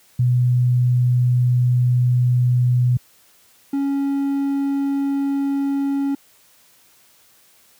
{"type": "tone pair in turn", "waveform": ["sine", "triangle"], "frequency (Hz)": [123.8, 277.9], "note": ["B2", "C#4"], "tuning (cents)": [5, 4], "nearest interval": "octave + major second", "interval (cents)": 1399, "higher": "second", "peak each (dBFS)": [-13, -16], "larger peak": "first", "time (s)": [[0.19, 2.97], [3.73, 6.15]], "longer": "first", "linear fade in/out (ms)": 5, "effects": ["white hiss -54 dBFS RMS until 7.79 s", "high-pass 60 Hz 12 dB/octave"]}